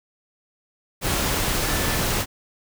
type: tone in noise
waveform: sine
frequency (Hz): 1754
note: A6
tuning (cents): -6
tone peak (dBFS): -34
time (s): 1.61-2.02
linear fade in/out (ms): 50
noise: pink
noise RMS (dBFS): -23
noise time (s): 1.01-2.26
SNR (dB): -14
effects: none